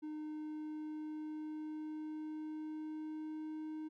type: tone with pitch glide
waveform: triangle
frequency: 306 to 310.8 Hz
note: D#4 to D#4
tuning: -29 to -2 cents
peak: -39 dBFS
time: 0.02-3.89 s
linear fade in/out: 20 ms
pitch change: +27 cents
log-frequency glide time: 0.13-3.61 s
effects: none